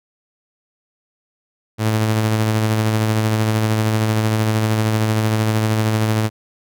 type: tone with tremolo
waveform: sawtooth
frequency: 109.2 Hz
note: A2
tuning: 13 cents flat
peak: -10 dBFS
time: 1.78-6.3 s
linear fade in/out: 50 ms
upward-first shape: sine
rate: 13 Hz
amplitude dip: 30%
effects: none